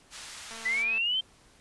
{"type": "band-pass noise", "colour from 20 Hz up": "white", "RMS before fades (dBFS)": -44, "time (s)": [0.1, 0.85], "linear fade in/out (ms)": 50, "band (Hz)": [910, 7300], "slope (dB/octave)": 12}
{"type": "click train", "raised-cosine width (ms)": 0.3, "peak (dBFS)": -29, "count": 107, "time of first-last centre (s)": [0.51, 0.979], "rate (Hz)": 226}
{"type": "linear sweep", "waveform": "sine", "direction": "up", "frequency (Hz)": [1954, 3164], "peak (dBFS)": -25, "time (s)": [0.65, 1.21], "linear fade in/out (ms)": 10}
{"effects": ["pink hiss -59 dBFS RMS until 1.6 s", "resampled to 24000 Hz"]}